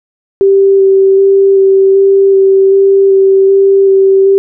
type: tone with vibrato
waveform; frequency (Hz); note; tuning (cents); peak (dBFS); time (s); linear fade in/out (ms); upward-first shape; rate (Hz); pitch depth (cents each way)
sine; 389.3; G4; -12; -3; 0.41-4.38; 0; square; 1.3; 10
effects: none